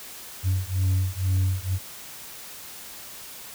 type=beating tone pair; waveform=sine; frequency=92.5 / 94.6 Hz; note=F#2 / F#2; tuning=0 / +39 cents; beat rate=2.1 Hz; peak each=-22 dBFS; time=0.43-1.79 s; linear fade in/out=50 ms; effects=tanh soft clip ceiling -18 dBFS + white hiss -41 dBFS RMS until 3.54 s